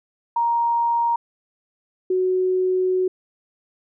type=tone pair in turn; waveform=sine; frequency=937 / 370.2 Hz; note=A#5 / F#4; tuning=+9 / +1 cents; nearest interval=octave + major third; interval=1608 cents; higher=first; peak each=-17 dBFS; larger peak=neither; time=0.36-1.16 / 2.1-3.08 s; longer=second; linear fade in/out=5 ms; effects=none

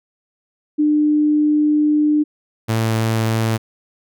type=tone pair in turn; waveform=sine / sawtooth; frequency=300 / 112.07 Hz; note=D4 / A2; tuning=+37 / +32 cents; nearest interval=octave + perfect fourth; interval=1705 cents; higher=first; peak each=-12 dBFS; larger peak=neither; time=0.78-2.24 / 2.68-3.58 s; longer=first; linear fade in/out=20 ms; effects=none

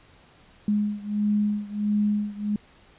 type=beating tone pair; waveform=sine; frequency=207.7 / 209.2 Hz; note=G#3 / G#3; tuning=0 / +13 cents; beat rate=1.5 Hz; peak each=-24 / -26 dBFS; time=0.68-2.56 s; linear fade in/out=2 ms; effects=pink hiss -55 dBFS RMS until 2.98 s + resampled to 8000 Hz

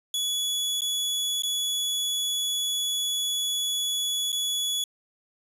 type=tone with dropouts; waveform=sawtooth; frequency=3396 Hz; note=G#7; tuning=38 cents sharp; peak=-22 dBFS; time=0.14-4.84 s; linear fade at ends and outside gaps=2 ms; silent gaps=0.808-0.818 / 1.422-1.434 / 4.32-4.327 s; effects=resampled to 32000 Hz

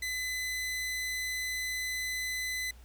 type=tone; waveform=sawtooth; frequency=2015 Hz; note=B6; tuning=34 cents sharp; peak=-29 dBFS; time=0.02-2.71 s; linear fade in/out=5 ms; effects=added 60 Hz sine -50 dBFS peak until 2.84 s + pink hiss -61 dBFS RMS until 2.84 s

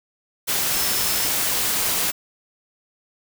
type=tone in noise; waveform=sine; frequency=5274 Hz; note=E8; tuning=in tune; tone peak=-30 dBFS; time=0.72-1.29 s; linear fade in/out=20 ms; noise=white; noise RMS=-22 dBFS; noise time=0.47-2.12 s; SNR=-11 dB; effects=none

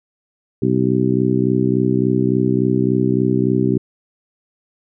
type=harmonic tone; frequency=63.5 Hz; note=B1; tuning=49 cents sharp; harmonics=2 / 3 / 4 / 5 / 6; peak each=-20 / -20 / -20 / -20 / -20 dBFS; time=0.62-3.78 s; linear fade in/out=5 ms; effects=none

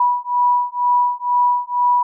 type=beating tone pair; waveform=sine; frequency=977 / 979.1 Hz; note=B5 / B5; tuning=-19 / -15 cents; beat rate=2.1 Hz; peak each=-17 dBFS; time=0-2.03 s; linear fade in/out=5 ms; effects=none

